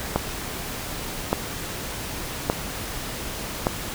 click train, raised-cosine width 1 ms, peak -5 dBFS, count 4, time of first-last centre 0.16-3.669 s, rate 0.855 Hz, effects pink hiss -32 dBFS RMS until 3.94 s

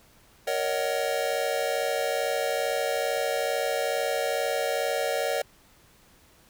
square chord, D# minor seventh, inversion second, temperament just, 466.7 / 560 / 622.3 / 746.7 Hz, A#4 / C#5 / D#5 / F#5, +2 / +18 / 0 / +16 cents, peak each -32 / -30 / -32 / -33 dBFS, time 0.47-5.42 s, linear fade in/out 5 ms, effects pink hiss -58 dBFS RMS until 6.49 s

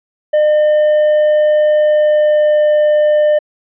triangle tone with pitch glide, 605 to 601.5 Hz, D#5 to D5, -49 to +41 cents, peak -6 dBFS, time 0.33-3.39 s, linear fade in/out 10 ms, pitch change -10 cents, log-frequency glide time 1.78-2.7 s, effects resampled to 8000 Hz

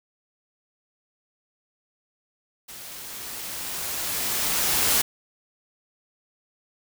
white noise with level ramp, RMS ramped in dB -41 to -20 dBFS, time 2.68-5.02 s, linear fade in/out 10 ms, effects none

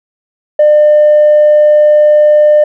triangle tone with tanh clipping, 600 Hz, D5, 37 cents sharp, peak -3 dBFS, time 0.59-2.64 s, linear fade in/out 5 ms, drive 5 dB, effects none

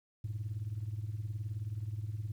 sine tone with tremolo, 106.5 Hz, G#2, 44 cents sharp, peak -30 dBFS, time 0.24-2.32 s, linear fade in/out 5 ms, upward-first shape triangle, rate 19 Hz, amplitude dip 90%, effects tanh soft clip ceiling -31 dBFS + 11-bit

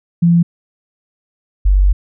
sine tone pair in turn, 170.6 / 47.87 Hz, F3 / G1, -40 / -40 cents, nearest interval octave + minor seventh, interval 2200 cents, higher first, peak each -7 dBFS, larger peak neither, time 0.22-0.43 / 1.65-1.93 s, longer second, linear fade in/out 10 ms, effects none

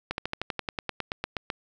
slowing click train, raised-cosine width 0.3 ms, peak -13 dBFS, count 15, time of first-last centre 0.11-1.502 s, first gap 71 ms, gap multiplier 1.05, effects none

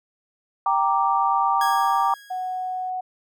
sine chord, G minor, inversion none, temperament equal, 784 / 932.3 / 1174.7 Hz, G5 / Bb5 / D6, 0 / 0 / 0 cents, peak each -22 dBFS, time 0.66-2.14 s, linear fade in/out 2 ms
sawtooth tone with exponential decay, 1649 Hz, G#6, 13 cents flat, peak -22 dBFS, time 1.61-2.9 s, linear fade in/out 2 ms, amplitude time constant 280 ms
sine tone, 740 Hz, F#5, in tune, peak -25 dBFS, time 2.3-3.01 s, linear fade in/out 10 ms
effects none

